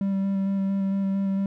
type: tone with vibrato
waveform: triangle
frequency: 195.2 Hz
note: G3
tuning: 7 cents flat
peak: -20 dBFS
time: 0.01-1.46 s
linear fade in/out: 2 ms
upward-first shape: square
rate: 4.4 Hz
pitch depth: 11 cents each way
effects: none

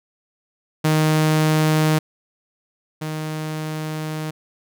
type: tone pair in turn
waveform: sawtooth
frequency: 155.56 / 155.56 Hz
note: D#3 / D#3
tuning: 0 / 0 cents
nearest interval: unison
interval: 0 cents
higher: neither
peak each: -11 / -21 dBFS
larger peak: first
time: 0.84-1.99 / 3.01-4.31 s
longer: second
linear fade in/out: 10 ms
effects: none

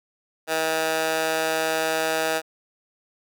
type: tone with high-pass filter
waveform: 15% pulse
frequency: 159.9 Hz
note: D#3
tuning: 48 cents sharp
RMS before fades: -24 dBFS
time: 0.47-2.42 s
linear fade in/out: 50 ms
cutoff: 690 Hz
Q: 1.1
effects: none

